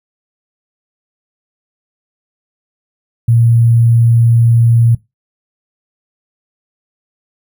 sine tone with sample-and-hold, 116.54 Hz, A#2, in tune, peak -6 dBFS, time 3.28-4.95 s, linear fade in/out 5 ms, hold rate 11025 Hz, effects noise-tail reverb RT60 0.2 s tail -20 dB re dry

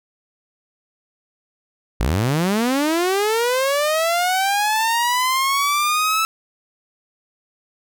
sawtooth linear sweep, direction up, 46.62 to 1318.5 Hz, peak -13 dBFS, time 2-6.25 s, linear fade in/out 0 ms, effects none

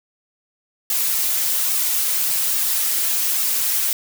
blue noise with flanger, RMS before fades -20 dBFS, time 0.9-3.93 s, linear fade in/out 2 ms, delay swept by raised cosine 2 to 7.7 ms, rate 1.2 Hz, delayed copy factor -1, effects none

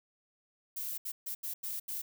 violet noise bursts at uneven times, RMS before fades -38 dBFS, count 6, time 0.76-0.98 / 1.05-1.12 / 1.26-1.35 / 1.43-1.54 / 1.63-1.8 / 1.88-2.02 s, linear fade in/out 10 ms, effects none

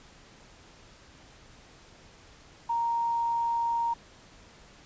sine tone with quantisation, 932.3 Hz, A#5, in tune, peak -25 dBFS, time 2.69-3.94 s, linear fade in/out 10 ms, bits 9, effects pink hiss -54 dBFS RMS until 4.85 s + resampled to 16000 Hz

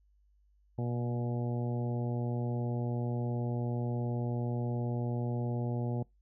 harmonic tone with a mistuned harmonic, 120 Hz, B2, 49 cents flat, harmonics 1 / 2 / 3 / 4 / 5 / 6 / 7, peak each -32 / -38 / -42 / -44 / -46 / -48 / -49 dBFS, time 0.78-6.03 s, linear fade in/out 5 ms, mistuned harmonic 1, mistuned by +20 cents, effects noise-tail reverb RT60 0.2 s tail -25 dB re dry + added 50 Hz sine -64 dBFS peak until 6.21 s

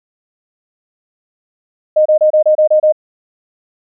sine tone bursts, 616 Hz, D#5, 17 cents flat, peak -6 dBFS, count 8, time 1.96-2.924 s, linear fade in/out 10 ms, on 96 ms, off 28 ms, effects none

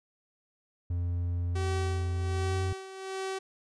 triangle tone with pitch glide, 87.31 to 91.23 Hz, F2 to F#2, 0 to -24 cents, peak -26 dBFS, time 0.9-2.73 s, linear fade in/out 5 ms, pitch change +76 cents, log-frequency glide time 2.41-2.54 s
sawtooth tone with tremolo, 382.4 Hz, G4, 43 cents flat, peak -28 dBFS, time 1.55-3.39 s, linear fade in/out 10 ms, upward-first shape sine, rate 1.3 Hz, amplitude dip 70%
effects resampled to 22050 Hz

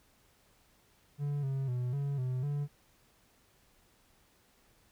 triangle tone with pitch steps, 144.2 / 135.2 / 123.9 / 141 / 127.4 / 144.5 Hz, D3 / C#3 / B2 / C#3 / C3 / D3, -31 / -43 / +6 / +30 / -46 / -28 cents, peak -29 dBFS, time 1.18-2.68 s, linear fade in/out 50 ms, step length 250 ms, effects pink hiss -67 dBFS RMS until 4.91 s

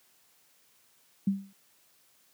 sine tone with exponential decay, 196 Hz, G3, in tune, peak -20 dBFS, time 1.27-1.53 s, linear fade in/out 5 ms, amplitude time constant 56 ms, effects white hiss -65 dBFS RMS until 2.33 s + high-pass 100 Hz 12 dB/octave

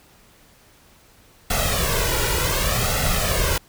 pink noise with flanger, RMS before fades -21 dBFS, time 1.5-3.58 s, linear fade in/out 5 ms, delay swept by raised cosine 1.5 to 2.11 ms, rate 0.67 Hz, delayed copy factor +0.75, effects pink hiss -53 dBFS RMS until 3.68 s

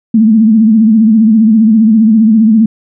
sine tone with vibrato, 220 Hz, A3, in tune, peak -3 dBFS, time 0.14-2.66 s, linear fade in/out 5 ms, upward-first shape sine, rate 15 Hz, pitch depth 81 cents each way, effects none

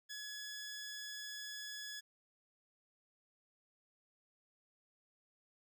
15% pulse tone, 1693 Hz, G#6, 33 cents sharp, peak -38 dBFS, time 0.09-2.01 s, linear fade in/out 20 ms, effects none

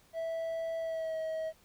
triangle tone with pitch glide, 656 to 638.4 Hz, E5 to D#5, -9 to +44 cents, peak -31 dBFS, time 0.13-1.53 s, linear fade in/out 50 ms, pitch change -47 cents, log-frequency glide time 0.79-1.18 s, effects pink hiss -64 dBFS RMS until 1.64 s

